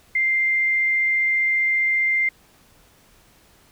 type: tone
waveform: sine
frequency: 2095 Hz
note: C7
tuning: 2 cents sharp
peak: -17 dBFS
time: 0.15-2.29 s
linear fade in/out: 5 ms
effects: pink hiss -55 dBFS RMS until 3.71 s